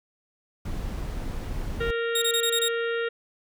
brown noise, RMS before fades -31 dBFS, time 0.65-1.91 s, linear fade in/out 5 ms
harmonic tone, 464.6 Hz, A#4, 6 cents flat, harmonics 1 / 3 / 4 / 5 / 6 / 7 / 8, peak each -26 / -32 / -35 / -45 / -40 / -44 / -44 dBFS, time 1.8-3.09 s, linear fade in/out 10 ms
sawtooth tone bursts, 3729 Hz, A#7, in tune, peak -20 dBFS, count 6, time 2.15-2.684 s, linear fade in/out 5 ms, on 69 ms, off 24 ms
effects none

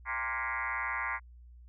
sine tone with frequency modulation, 1533 Hz, G6, 39 cents flat, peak -31 dBFS, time 0.05-1.2 s, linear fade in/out 50 ms, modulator 122 Hz, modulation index 5.2, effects added 60 Hz sine -50 dBFS peak until 1.68 s

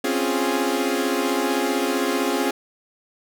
sawtooth chord, Db major seventh, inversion third, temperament equal, 261.6 / 277.2 / 349.2 / 415.3 Hz, C4 / Db4 / F4 / Ab4, 0 / 0 / 0 / 0 cents, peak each -22 dBFS, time 0.04-2.51 s, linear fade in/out 5 ms, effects none

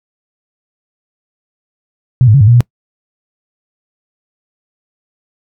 sine tone with pitch steps, 127 / 106.7 / 140.1 / 103.5 / 119 / 120.9 Hz, B2 / G#2 / C#3 / G#2 / A#2 / B2, +49 / +47 / +19 / -5 / +36 / -36 cents, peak -3 dBFS, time 2.21-2.606 s, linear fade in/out 0 ms, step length 66 ms, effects noise-tail reverb RT60 0.1 s tail -24 dB re dry

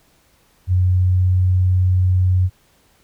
sine tone with pitch glide, 91.3 to 91.83 Hz, F#2 to F#2, -23 to -13 cents, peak -12 dBFS, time 0.67-2.5 s, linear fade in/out 50 ms, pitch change +10 cents, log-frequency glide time 0.85-1.41 s, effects pink hiss -57 dBFS RMS until 3.03 s

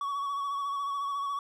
triangle tone with vibrato, 1124 Hz, C#6, 24 cents sharp, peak -28 dBFS, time 0.01-1.39 s, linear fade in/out 2 ms, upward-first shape sine, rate 14 Hz, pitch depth 31 cents each way, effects none

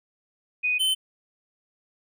sine / square tone pair in turn, 2488 / 3064 Hz, D#7 / G7, -1 / -40 cents, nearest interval major third, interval 361 cents, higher second, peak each -21 dBFS, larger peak neither, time 0.63-0.79 / 0.79-0.95 s, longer neither, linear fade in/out 20 ms, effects none

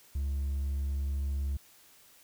sine tone with hard clipping, 69.6 Hz, C#2, 8 cents sharp, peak -30 dBFS, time 0.15-1.57 s, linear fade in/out 5 ms, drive 2 dB, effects white hiss -59 dBFS RMS until 2.23 s

